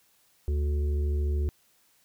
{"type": "harmonic tone with a mistuned harmonic", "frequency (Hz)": 73.42, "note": "D2", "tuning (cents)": 0, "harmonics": [1, 3, 5, 6], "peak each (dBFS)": [-24, -44, -38, -47], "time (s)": [0.48, 1.49], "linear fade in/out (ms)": 0, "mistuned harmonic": 3, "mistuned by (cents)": 20, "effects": ["white hiss -65 dBFS RMS until 2.04 s"]}